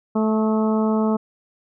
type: harmonic tone with a mistuned harmonic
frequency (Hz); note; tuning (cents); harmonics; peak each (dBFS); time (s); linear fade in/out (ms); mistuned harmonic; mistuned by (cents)
218.1; A3; -15; 1 / 2 / 3 / 4 / 5 / 6; -18 / -24 / -28 / -30 / -32 / -34; 0.15-1.17; 10; 6; -22
effects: none